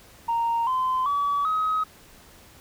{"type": "tone with pitch steps", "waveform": "sine", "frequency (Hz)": [928, 1029.7, 1142.5, 1267.7], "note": ["A#5", "C6", "D6", "D#6"], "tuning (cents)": [-8, -28, -48, 32], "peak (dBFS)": -20, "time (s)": [0.28, 1.84], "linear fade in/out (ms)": 10, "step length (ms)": 390, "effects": ["tanh soft clip ceiling -18 dBFS", "pink hiss -51 dBFS RMS until 2.6 s"]}